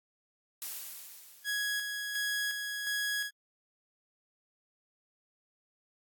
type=noise with exponential decay; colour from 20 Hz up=blue; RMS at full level=-37 dBFS; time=0.62-2.33 s; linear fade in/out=0 ms; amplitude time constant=370 ms
type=tone with tremolo; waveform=sawtooth; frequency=1665 Hz; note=G#6; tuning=4 cents sharp; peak=-27 dBFS; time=1.44-3.31 s; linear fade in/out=50 ms; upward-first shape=square; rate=1.4 Hz; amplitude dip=40%
effects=AAC 64 kbps